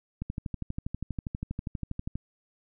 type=click train; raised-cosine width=5 ms; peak=-20 dBFS; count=25; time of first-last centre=0.22-2.155 s; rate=12.4 Hz; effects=none